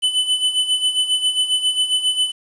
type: tone with tremolo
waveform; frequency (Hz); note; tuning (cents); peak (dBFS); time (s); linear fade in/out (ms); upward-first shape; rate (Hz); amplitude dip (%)
square; 3009; F#7; +28; -14; 0.02-2.32; 20; sine; 7.4; 70
effects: resampled to 22050 Hz + 8-bit